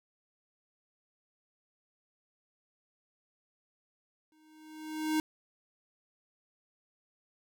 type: tone with exponential growth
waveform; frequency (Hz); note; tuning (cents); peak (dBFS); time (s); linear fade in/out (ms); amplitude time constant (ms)
square; 311.1; D#4; 0; -26; 4.32-5.2; 1; 190
effects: none